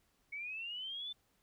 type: linear sweep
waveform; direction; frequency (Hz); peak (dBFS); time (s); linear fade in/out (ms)
sine; up; 2217 to 3553; -40; 0.32-1.13; 10
effects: pink hiss -75 dBFS RMS until 1.42 s